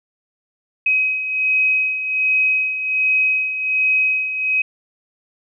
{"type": "beating tone pair", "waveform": "sine", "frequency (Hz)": [2532, 2533.3], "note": ["D#7", "D#7"], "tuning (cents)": [30, 31], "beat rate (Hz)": 1.3, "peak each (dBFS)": [-23, -16], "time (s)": [0.86, 4.62], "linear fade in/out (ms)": 5, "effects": []}